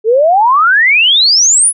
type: exponential sweep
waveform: sine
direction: up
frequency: 421.3 to 10548 Hz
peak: -5 dBFS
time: 0.04-1.73 s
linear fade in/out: 50 ms
effects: none